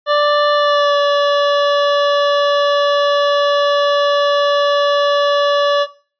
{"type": "tone with pitch glide", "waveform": "25% pulse", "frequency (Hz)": [587.3, 574.5], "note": ["D5", "D5"], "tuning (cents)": [0, -38], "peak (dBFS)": -7, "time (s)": [0.06, 5.87], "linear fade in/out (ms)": 50, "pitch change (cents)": -38, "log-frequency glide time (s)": [0.53, 0.96], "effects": ["noise-tail reverb RT60 0.4 s tail -18 dB re dry", "resampled to 11025 Hz"]}